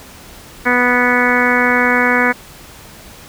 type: harmonic tone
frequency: 246.4 Hz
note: B3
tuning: 4 cents flat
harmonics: 1 / 2 / 3 / 4 / 5 / 6 / 7 / 8 / 9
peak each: -18 / -19 / -23 / -20 / -22 / -18 / -18 / -20 / -19 dBFS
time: 0.65-2.33 s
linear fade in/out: 20 ms
effects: pink hiss -38 dBFS RMS until 3.28 s